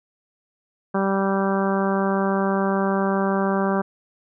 harmonic tone, 194.8 Hz, G3, 11 cents flat, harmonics 1 / 2 / 3 / 4 / 5 / 6 / 7 / 8, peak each -22 / -25 / -27 / -29 / -30 / -30 / -34 / -33 dBFS, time 0.94-3.82 s, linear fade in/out 10 ms, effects none

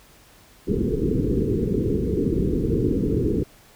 white low-pass noise, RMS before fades -22 dBFS, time 0.67-3.44 s, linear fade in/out 20 ms, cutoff 460 Hz, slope 96 dB/octave, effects pink hiss -52 dBFS RMS until 3.75 s

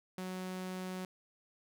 sawtooth tone, 185 Hz, F#3, in tune, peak -35 dBFS, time 0.18-1.05 s, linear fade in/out 2 ms, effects none

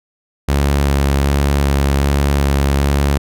sawtooth tone with vibrato, 70 Hz, C#2, 18 cents sharp, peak -8 dBFS, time 0.48-3.18 s, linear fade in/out 10 ms, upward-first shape square, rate 1.3 Hz, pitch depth 11 cents each way, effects none

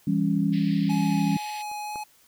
sine chord, C# diminished, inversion first, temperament just, 166.31 / 199.57 / 277.2 Hz, E3 / G3 / C#4, +16 / +31 / 0 cents, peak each -25 / -24 / -26 dBFS, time 0.07-1.37 s, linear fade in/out 5 ms
pink band-pass noise, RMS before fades -44 dBFS, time 0.52-1.63 s, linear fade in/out 20 ms, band 1800 to 5100 Hz, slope 96 dB/octave
square tone with vibrato, 841 Hz, G#5, 22 cents sharp, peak -32 dBFS, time 0.89-2.04 s, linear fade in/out 10 ms, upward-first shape triangle, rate 2 Hz, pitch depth 9 cents each way
clicks, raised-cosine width 1 ms, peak -36 / -26 dBFS, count 2, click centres 1.715 / 1.958 s
effects white hiss -59 dBFS RMS until 2.27 s

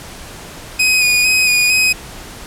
sawtooth tone with vibrato, 2489 Hz, D#7, in tune, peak -7 dBFS, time 0.79-1.93 s, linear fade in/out 10 ms, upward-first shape square, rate 2.2 Hz, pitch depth 21 cents each way, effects pink hiss -33 dBFS RMS until 2.46 s + low-pass 12000 Hz 12 dB/octave

